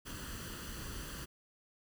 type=noise with comb filter; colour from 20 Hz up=pink; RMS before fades=-44 dBFS; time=0.05-1.26 s; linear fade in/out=20 ms; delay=0.66 ms; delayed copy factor=+0.65; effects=none